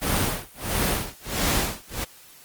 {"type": "noise with tremolo", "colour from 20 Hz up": "pink", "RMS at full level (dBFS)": -22, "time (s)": [0.01, 2.05], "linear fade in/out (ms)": 20, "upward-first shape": "sine", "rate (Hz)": 1.5, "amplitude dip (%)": 100, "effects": ["white hiss -49 dBFS RMS until 2.44 s", "Opus 32 kbps"]}